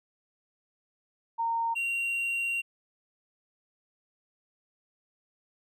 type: tone pair in turn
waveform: sine / triangle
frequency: 920 / 2757 Hz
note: A#5 / F7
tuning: -23 / -23 cents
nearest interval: octave + perfect fifth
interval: 1900 cents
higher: second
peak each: -26 dBFS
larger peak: neither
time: 1.38-1.75 / 1.75-2.62 s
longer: second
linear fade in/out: 20 ms
effects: none